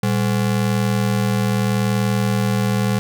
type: ring-modulated tone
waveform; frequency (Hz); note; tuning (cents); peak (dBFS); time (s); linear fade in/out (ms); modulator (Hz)
square; 157.1; D#3; +17; -14; 0.03-2.99; 0; 40.4
effects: none